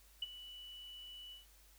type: tone with ADSR envelope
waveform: sine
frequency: 2960 Hz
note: F#7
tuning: in tune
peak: -34 dBFS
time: 0.22-1.46 s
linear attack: 5 ms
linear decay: 27 ms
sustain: -15 dB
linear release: 140 ms
effects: added 50 Hz sine -64 dBFS peak until 1.78 s + white hiss -66 dBFS RMS until 1.78 s